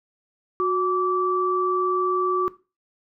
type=tone pair together; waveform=sine; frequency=366.2 / 1159.3 Hz; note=F#4 / D6; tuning=-18 / -23 cents; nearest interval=octave + minor sixth; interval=1995 cents; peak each=-22 dBFS; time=0.6-2.48 s; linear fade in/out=0 ms; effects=noise-tail reverb RT60 0.3 s tail -17 dB re dry